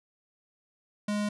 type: tone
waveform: square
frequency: 207.7 Hz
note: G#3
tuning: in tune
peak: -28 dBFS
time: 1.08-1.29 s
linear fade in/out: 5 ms
effects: resampled to 24000 Hz